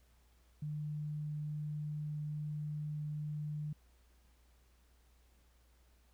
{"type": "tone", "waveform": "sine", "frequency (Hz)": 150.2, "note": "D3", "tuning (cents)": 39, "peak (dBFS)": -37, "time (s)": [0.62, 3.73], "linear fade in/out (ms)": 5, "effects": ["added 60 Hz sine -65 dBFS peak until 6.13 s", "pink hiss -73 dBFS RMS until 6.13 s"]}